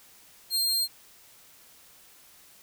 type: tone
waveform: sawtooth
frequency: 4198 Hz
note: C8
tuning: 5 cents sharp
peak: -21 dBFS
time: 0.5-0.88 s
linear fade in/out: 50 ms
effects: white hiss -55 dBFS RMS until 2.62 s

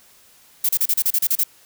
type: noise bursts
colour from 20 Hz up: violet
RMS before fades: -18 dBFS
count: 10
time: 0.64-1.437 s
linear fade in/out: 5 ms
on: 50 ms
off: 33 ms
effects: white hiss -52 dBFS RMS until 1.65 s

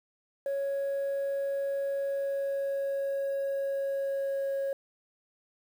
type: tone with pitch glide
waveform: sine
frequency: 554.4 to 548.7 Hz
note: C#5 to C#5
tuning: 0 to -18 cents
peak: -26 dBFS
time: 0.46-4.73 s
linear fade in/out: 2 ms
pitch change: -18 cents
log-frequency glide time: 1.96-4.52 s
effects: tanh soft clip ceiling -27 dBFS + 9-bit

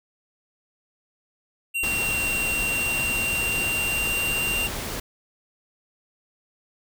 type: tone with pitch glide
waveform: square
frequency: 2754 to 2775 Hz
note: F7 to F7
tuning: -25 to -12 cents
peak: -24 dBFS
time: 1.74-4.68 s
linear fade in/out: 20 ms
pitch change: +13 cents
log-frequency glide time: 2.42-4.45 s
type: noise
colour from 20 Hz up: pink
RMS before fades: -31 dBFS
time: 1.83-5 s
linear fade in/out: 5 ms
effects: none

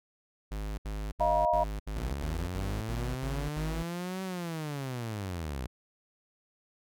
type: tone bursts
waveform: square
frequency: 51.91 Hz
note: G#1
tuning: in tune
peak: -34 dBFS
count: 10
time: 0.51-3.831 s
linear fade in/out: 10 ms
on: 270 ms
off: 69 ms
type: chord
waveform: sine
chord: Eb suspended second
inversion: none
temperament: equal with one note detuned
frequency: 622.3 / 698.5 / 955.2 Hz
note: Eb5 / F5 / Bb5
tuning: 0 / 0 / +42 cents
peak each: -28 dBFS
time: 1.2-1.64 s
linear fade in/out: 10 ms
type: linear two-way sweep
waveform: sawtooth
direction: up then down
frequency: 58.3 to 190.9 to 58.3 Hz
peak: -30 dBFS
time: 1.96-5.67 s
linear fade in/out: 10 ms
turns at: 4.23 s
effects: none

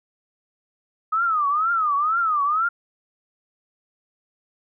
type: tone with vibrato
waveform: sine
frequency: 1252 Hz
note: D#6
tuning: 10 cents sharp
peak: -18 dBFS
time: 1.12-2.69 s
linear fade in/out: 10 ms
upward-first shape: triangle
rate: 2.1 Hz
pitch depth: 210 cents each way
effects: none

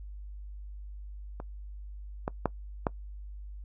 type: clicks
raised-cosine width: 1 ms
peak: -25 / -16 / -11 / -12 dBFS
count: 4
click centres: 1.401 / 2.279 / 2.457 / 2.868 s
effects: noise-tail reverb RT60 0.1 s tail -22 dB re dry + added 50 Hz sine -40 dBFS peak until 3.64 s

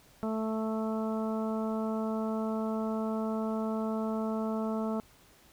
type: harmonic tone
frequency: 220 Hz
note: A3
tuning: in tune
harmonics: 1 / 2 / 3 / 4 / 5 / 6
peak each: -31 / -37 / -38 / -43 / -45 / -44 dBFS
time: 0.23-5 s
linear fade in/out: 0 ms
effects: pink hiss -60 dBFS RMS until 5.52 s

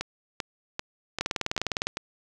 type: two click trains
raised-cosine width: 0.2 ms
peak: -12 / -9 dBFS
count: 6 / 14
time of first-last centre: 0.01-1.971 / 1.21-1.87 s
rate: 2.55 / 19.7 Hz
effects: none

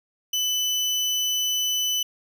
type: tone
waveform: 30% pulse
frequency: 3000 Hz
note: F#7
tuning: 23 cents sharp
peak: -19 dBFS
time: 0.33-2.03 s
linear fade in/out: 5 ms
effects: none

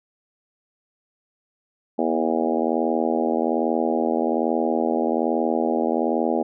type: harmonic tone with a mistuned harmonic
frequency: 81.2 Hz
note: E2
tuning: 26 cents flat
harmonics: 3 / 4 / 5 / 6 / 7 / 8 / 9 / 10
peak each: -25 / -26 / -27 / -28 / -28 / -29 / -30 / -30 dBFS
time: 1.98-6.43 s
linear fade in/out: 10 ms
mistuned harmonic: 3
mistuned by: -20 cents
effects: none

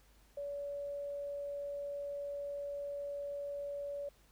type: tone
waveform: sine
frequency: 570 Hz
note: C#5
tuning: 48 cents sharp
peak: -38 dBFS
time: 0.37-4.09 s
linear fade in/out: 5 ms
effects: added 50 Hz sine -65 dBFS peak until 4.31 s + pink hiss -68 dBFS RMS until 4.31 s

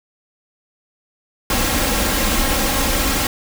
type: noise with comb filter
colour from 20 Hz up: pink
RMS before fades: -18 dBFS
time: 1.5-3.27 s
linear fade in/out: 2 ms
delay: 3.7 ms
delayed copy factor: +0.6
effects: none

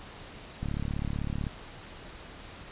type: click train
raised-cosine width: 5 ms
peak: -20 dBFS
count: 31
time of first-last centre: 0.63-1.468 s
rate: 35.8 Hz
effects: pink hiss -46 dBFS RMS until 2.71 s + resampled to 8000 Hz

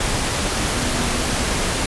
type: tone in noise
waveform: sine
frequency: 242.4 Hz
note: B3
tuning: 32 cents flat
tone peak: -29 dBFS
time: 0.76-1.43 s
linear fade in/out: 5 ms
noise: pink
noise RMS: -21 dBFS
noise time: 0-1.86 s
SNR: -11 dB
effects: resampled to 24000 Hz

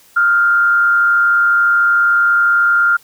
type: tone with frequency modulation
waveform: sine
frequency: 1396.9 Hz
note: F6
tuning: in tune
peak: -9 dBFS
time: 0.16-2.97 s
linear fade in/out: 10 ms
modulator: 124 Hz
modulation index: 0.39
effects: white hiss -48 dBFS RMS until 3.03 s

